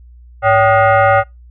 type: tone with frequency modulation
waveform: sine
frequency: 103.83 Hz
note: G#2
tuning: in tune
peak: -7 dBFS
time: 0.42-1.24 s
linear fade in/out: 50 ms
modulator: 670 Hz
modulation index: 2
effects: noise-tail reverb RT60 0.2 s tail -25 dB re dry + added 60 Hz sine -37 dBFS peak until 1.5 s